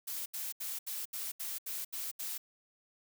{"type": "noise bursts", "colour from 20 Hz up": "blue", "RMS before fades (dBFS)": -39, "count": 9, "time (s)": [0.07, 2.38], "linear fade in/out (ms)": 10, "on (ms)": 190, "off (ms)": 75, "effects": []}